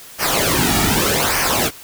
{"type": "noise with flanger", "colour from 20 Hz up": "pink", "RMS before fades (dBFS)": -17, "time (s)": [0.18, 1.71], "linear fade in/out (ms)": 50, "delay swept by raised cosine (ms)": [0.26, 1.96], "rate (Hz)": 0.83, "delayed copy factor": -0.7, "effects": ["white hiss -39 dBFS RMS until 1.83 s"]}